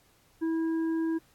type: harmonic tone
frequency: 325.6 Hz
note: E4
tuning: 21 cents flat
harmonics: 1 / 3 / 5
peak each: -26 / -45 / -46 dBFS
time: 0.41-1.19 s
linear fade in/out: 20 ms
effects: pink hiss -64 dBFS RMS until 1.34 s + AAC 64 kbps